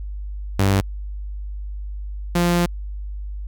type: tone pair in turn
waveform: sawtooth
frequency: 98 / 173.86 Hz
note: G2 / F3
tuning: 0 / -7 cents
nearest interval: minor seventh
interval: 993 cents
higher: second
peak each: -11 / -12 dBFS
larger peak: first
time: 0.59-0.81 / 2.35-2.66 s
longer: second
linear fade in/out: 5 ms
effects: added 50 Hz sine -27 dBFS peak until 3.47 s